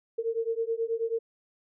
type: beating tone pair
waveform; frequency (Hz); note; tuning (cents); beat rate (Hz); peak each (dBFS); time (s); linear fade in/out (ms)
sine; 451.7 / 461; A4 / A#4; +45 / -19; 9.3; -30; 0.18-1.19; 10
effects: none